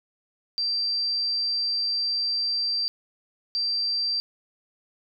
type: tone bursts at uneven times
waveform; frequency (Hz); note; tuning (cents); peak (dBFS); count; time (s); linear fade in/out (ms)
sine; 4699; D8; 0; -23; 2; 0.58-2.88 / 3.55-4.2; 0
effects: none